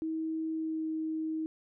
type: tone with pitch glide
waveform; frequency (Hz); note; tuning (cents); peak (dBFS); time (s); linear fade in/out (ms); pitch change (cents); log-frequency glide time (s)
sine; 319.7 to 316.6; D#4 to D#4; +47 to +30; -31; 0.02-1.46; 0; -17; 0.52-0.88
effects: none